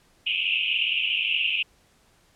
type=band-pass noise; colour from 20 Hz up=white; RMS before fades=-25 dBFS; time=0.26-1.63 s; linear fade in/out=10 ms; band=2500 to 3000 Hz; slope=96 dB/octave; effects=pink hiss -61 dBFS RMS until 2.35 s + low-pass 11000 Hz 12 dB/octave